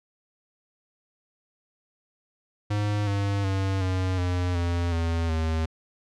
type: tone with pitch steps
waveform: square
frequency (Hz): 103.83 / 100.06 / 96.43 / 92.93 / 89.56 / 86.31 / 83.18 / 80.16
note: G#2 / G2 / G2 / F#2 / F2 / F2 / E2 / E2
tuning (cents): 0 / +36 / -28 / +8 / +44 / -20 / +16 / -48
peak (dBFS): -24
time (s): 2.7-5.66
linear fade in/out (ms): 10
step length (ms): 370
effects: low-pass 6000 Hz 12 dB/octave